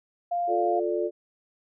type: tone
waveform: sine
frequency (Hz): 698.5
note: F5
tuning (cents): 0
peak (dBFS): -24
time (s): 0.31-0.8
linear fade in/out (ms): 10
type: chord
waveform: sine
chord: D minor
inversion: first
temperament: just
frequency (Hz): 352.4 / 440.5 / 587.3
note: F4 / A4 / D5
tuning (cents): +16 / +2 / 0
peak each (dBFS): -27 / -29 / -30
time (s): 0.47-1.11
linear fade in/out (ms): 50
effects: none